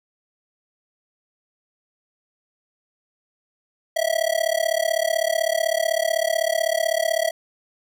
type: tone with amplitude modulation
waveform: square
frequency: 652 Hz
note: E5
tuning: 19 cents flat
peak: -16 dBFS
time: 3.96-7.31 s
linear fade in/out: 10 ms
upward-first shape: sine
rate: 35.9 Hz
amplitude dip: 100%
effects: none